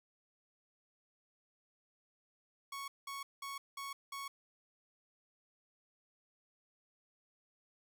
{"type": "tone bursts", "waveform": "sawtooth", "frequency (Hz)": 1108.7, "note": "C#6", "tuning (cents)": 0, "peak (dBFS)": -38, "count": 5, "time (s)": [2.72, 4.28], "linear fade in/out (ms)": 5, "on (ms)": 160, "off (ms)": 190, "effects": []}